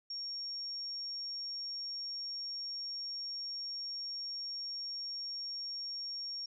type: tone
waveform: sine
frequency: 5540 Hz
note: F8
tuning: 15 cents flat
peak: -38 dBFS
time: 0.1-6.46 s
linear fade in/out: 5 ms
effects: none